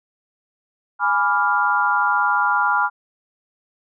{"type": "chord", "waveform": "sine", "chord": "G# diminished seventh", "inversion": "none", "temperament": "equal", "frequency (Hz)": [830.6, 987.8, 1174.7, 1396.9], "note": ["G#5", "B5", "D6", "F6"], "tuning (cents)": [0, 0, 0, 0], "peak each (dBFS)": [-22, -21, -24, -19], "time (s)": [0.99, 2.9], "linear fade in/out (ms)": 50, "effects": []}